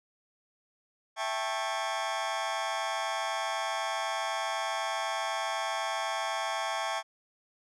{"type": "chord", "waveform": "sawtooth", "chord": "A dominant seventh", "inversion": "second", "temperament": "just", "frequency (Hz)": [660, 792, 880, 1100], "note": ["E5", "G5", "A5", "C#6"], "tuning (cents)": [2, 18, 0, -14], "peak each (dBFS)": -32, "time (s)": [1.16, 7.03], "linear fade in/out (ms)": 50, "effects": ["low-pass 7000 Hz 12 dB/octave"]}